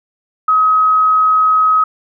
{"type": "tone", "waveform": "sine", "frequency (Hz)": 1270, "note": "D#6", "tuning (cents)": 35, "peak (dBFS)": -8, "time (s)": [0.48, 1.84], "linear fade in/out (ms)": 5, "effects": []}